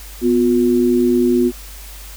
sine tone pair together, 247.7 / 357.3 Hz, B3 / F4, +5 / +40 cents, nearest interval tritone, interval 635 cents, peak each -14 dBFS, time 0.21-1.52 s, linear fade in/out 50 ms, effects added 50 Hz sine -34 dBFS peak until 2.16 s + white hiss -38 dBFS RMS until 2.16 s

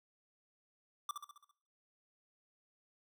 square tone with echo, 1172 Hz, D6, 4 cents flat, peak -36 dBFS, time 1.09-1.11 s, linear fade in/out 2 ms, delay 67 ms, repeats 6, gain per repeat -5 dB, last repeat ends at 1.512 s, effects noise-tail reverb RT60 0.6 s tail -20 dB re dry

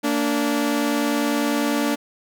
sawtooth tone pair together, 230 / 290 Hz, A#3 / D4, -23 / -22 cents, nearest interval major third, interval 401 cents, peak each -20 / -17 dBFS, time 0.03-1.96 s, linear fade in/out 20 ms, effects none

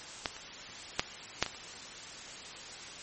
clicks, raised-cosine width 0.2 ms, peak -12 / -27 / -30 / -8 / -7 / -18 / -30 dBFS, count 7, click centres 0.258 / 0.366 / 0.698 / 0.995 / 1.426 / 1.463 / 1.547 s, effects white hiss -45 dBFS RMS until 3.02 s + MP3 32 kbps

